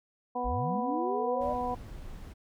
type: harmonic tone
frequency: 246.9 Hz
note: B3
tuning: in tune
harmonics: 1 / 2 / 3 / 4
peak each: -38 / -36 / -33 / -35 dBFS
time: 0.35-1.75 s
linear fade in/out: 10 ms
type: linear sweep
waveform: sine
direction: up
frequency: 35.48 to 614 Hz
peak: -31 dBFS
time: 0.44-1.54 s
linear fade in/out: 20 ms
type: noise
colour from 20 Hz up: brown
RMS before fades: -43 dBFS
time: 1.4-2.34 s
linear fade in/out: 20 ms
effects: none